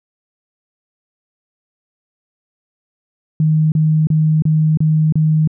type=tone bursts; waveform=sine; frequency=155.9 Hz; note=D#3; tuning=4 cents sharp; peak=-10 dBFS; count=6; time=3.4-5.475 s; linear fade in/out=2 ms; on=320 ms; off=31 ms; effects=none